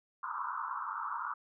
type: band-pass noise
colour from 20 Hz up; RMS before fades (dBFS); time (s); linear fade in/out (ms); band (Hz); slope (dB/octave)
white; -38; 0.23-1.34; 5; 910 to 1400; 96
effects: none